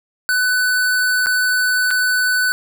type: tone with dropouts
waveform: square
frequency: 1498 Hz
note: F#6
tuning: 21 cents sharp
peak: -15 dBFS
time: 0.29-2.52 s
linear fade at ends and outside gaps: 0 ms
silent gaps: 1.26-1.268 / 1.906-1.911 s
effects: none